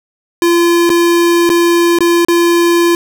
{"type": "tone with dropouts", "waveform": "square", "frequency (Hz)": 342.6, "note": "F4", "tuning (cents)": -33, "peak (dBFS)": -8, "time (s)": [0.42, 2.95], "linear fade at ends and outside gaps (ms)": 1, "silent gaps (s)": [[0.894, 0.901], [1.493, 1.5], [1.987, 2.006], [2.249, 2.284]], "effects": []}